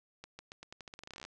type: accelerating click train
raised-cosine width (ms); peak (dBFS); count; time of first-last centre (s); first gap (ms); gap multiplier
0.2; -29; 20; 0.24-1.25; 150; 0.86
effects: resampled to 24000 Hz